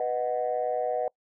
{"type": "chord", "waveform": "sine", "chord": "B major", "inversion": "none", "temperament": "equal", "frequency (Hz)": [493.9, 622.3, 740], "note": ["B4", "D#5", "F#5"], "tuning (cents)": [0, 0, 0], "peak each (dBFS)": -29, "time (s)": [0, 1.08], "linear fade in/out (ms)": 2, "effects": ["noise-tail reverb RT60 0.1 s tail -25 dB re dry", "tanh soft clip ceiling -18 dBFS"]}